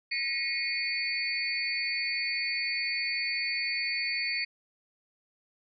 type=tone cluster; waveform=sine; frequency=1915 / 2169 / 2455 / 4495 Hz; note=A#6 / C#7 / D#7 / C#8; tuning=+46 / -38 / -24 / +23 cents; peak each=-37 / -33 / -34 / -33 dBFS; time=0.11-4.45 s; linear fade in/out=10 ms; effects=none